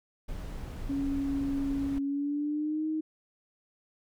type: noise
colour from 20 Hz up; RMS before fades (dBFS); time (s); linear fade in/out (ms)
brown; -38; 0.28-1.99; 10
type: tone with pitch glide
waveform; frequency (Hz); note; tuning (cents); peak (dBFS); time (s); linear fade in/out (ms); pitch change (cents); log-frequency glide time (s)
sine; 277.2 to 312.9; C#4 to D#4; 0 to +10; -28; 0.89-3.01; 10; +210; 2.01-2.87
effects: none